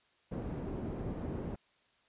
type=low-pass noise; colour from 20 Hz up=white; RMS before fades=-39 dBFS; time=0.31-1.56 s; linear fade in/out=10 ms; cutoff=310 Hz; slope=12 dB/octave; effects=white hiss -70 dBFS RMS until 2.08 s + resampled to 8000 Hz